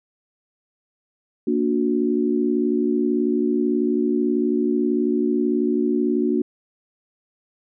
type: chord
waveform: sine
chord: Bb augmented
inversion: none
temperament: just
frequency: 233.1 / 291.4 / 364.2 Hz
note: Bb3 / D4 / F#4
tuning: 0 / -13 / -27 cents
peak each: -22 dBFS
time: 1.47-6.42 s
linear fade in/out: 5 ms
effects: none